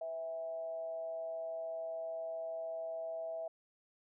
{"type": "tone with frequency modulation", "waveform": "sine", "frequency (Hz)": 654, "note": "E5", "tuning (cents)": -14, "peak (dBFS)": -38, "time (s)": [0.01, 3.48], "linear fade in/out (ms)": 5, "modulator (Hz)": 155, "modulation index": 0.34, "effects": []}